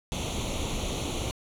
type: noise with comb filter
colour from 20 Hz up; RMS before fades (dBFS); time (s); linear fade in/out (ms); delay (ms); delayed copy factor
pink; -31; 0.12-1.31; 0; 0.3; +0.8
effects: low-pass 9000 Hz 12 dB/octave